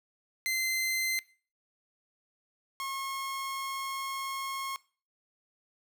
sawtooth tone pair in turn, 2071 / 1083.5 Hz, C7 / C#6, -18 / -40 cents, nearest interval major seventh, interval 1122 cents, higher first, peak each -25 / -30 dBFS, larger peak first, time 0.46-1.19 / 2.8-4.76 s, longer second, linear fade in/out 0 ms, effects noise-tail reverb RT60 0.4 s tail -21 dB re dry

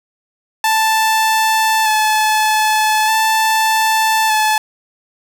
sawtooth tone with vibrato, 872 Hz, A5, 16 cents flat, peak -8 dBFS, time 0.64-4.58 s, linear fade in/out 2 ms, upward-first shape square, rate 0.41 Hz, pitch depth 17 cents each way, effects 8-bit

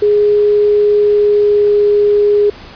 sine tone with pitch glide, 415.3 to 412.9 Hz, G#4 to G#4, 0 to -10 cents, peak -7 dBFS, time 0.02-2.5 s, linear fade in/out 5 ms, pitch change -10 cents, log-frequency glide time 0.92-1.82 s, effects pink hiss -35 dBFS RMS until 2.75 s + resampled to 11025 Hz

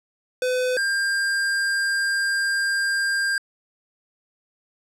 square tone pair in turn, 505 / 1598.2 Hz, B4 / G6, +39 / +33 cents, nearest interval octave + minor sixth, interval 1994 cents, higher second, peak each -21 dBFS, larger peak neither, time 0.42-0.77 / 0.77-3.38 s, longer second, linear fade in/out 2 ms, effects low-pass 10000 Hz 12 dB/octave

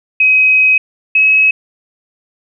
sine tone pair in turn, 2532 / 2563 Hz, D#7 / E7, +30 / -49 cents, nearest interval unison, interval 21 cents, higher second, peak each -6 dBFS, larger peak neither, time 0.2-0.78 / 1.15-1.51 s, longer first, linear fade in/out 5 ms, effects none

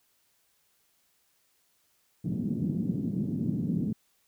pink band-pass noise, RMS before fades -30 dBFS, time 2.24-3.93 s, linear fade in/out 10 ms, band 150 to 250 Hz, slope 24 dB/octave, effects white hiss -70 dBFS RMS until 4.27 s

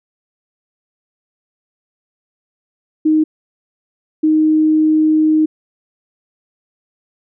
sine tone bursts at uneven times, 311.1 Hz, D#4, in tune, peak -9 dBFS, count 2, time 3.05-3.24 / 4.23-5.46 s, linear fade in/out 10 ms, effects none

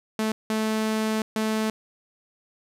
sawtooth tone bursts at uneven times, 218.2 Hz, A3, 14 cents flat, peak -19 dBFS, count 3, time 0.19-0.32 / 0.5-1.22 / 1.36-1.7 s, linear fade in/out 2 ms, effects low-pass 12000 Hz 12 dB/octave + 9-bit

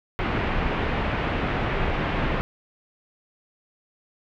pink low-pass noise, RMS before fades -25 dBFS, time 0.19-2.41 s, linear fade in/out 0 ms, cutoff 2700 Hz, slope 24 dB/octave, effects none

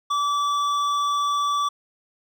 sine tone with hard clipping, 1155 Hz, D6, 29 cents flat, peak -22 dBFS, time 0.1-1.69 s, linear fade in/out 10 ms, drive 10 dB, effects none

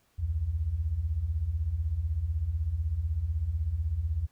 sine beating tone pair, 67.1 / 83.1 Hz, C2 / E2, +44 / +15 cents, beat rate 16 Hz, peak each -33 / -28 dBFS, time 0.18-4.27 s, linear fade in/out 20 ms, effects pink hiss -69 dBFS RMS until 4.31 s

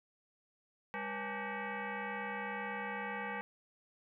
sine tone with frequency modulation, 544 Hz, C#5, 33 cents flat, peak -37 dBFS, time 0.94-3.41 s, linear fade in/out 0 ms, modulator 342 Hz, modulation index 5.1, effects none

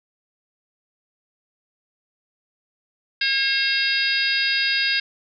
harmonic tone, 540 Hz, C#5, 45 cents flat, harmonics 3 / 4 / 5 / 6 / 7 / 8 / 9, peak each -24 / -28 / -25 / -31 / -27 / -32 / -24 dBFS, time 3.21-5 s, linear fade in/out 5 ms, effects none

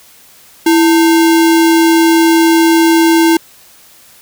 sine tone with sample-and-hold, 329.6 Hz, E4, in tune, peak -5 dBFS, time 0.66-3.37 s, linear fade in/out 5 ms, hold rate 1225 Hz, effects white hiss -42 dBFS RMS until 4.21 s

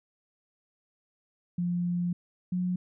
sine tone pair in turn, 175.5 / 180.64 Hz, F3 / F#3, +9 / -41 cents, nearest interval unison, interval 50 cents, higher second, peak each -26 dBFS, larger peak neither, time 1.58-2.13 / 2.52-2.76 s, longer first, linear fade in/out 5 ms, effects none

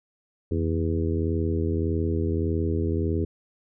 harmonic tone with a mistuned harmonic, 81.7 Hz, E2, 15 cents flat, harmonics 1 / 2 / 3 / 4 / 5 / 6, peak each -25 / -33 / -31 / -30 / -30 / -38 dBFS, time 0.51-3.25 s, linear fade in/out 5 ms, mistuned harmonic 1, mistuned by +110 cents, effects none

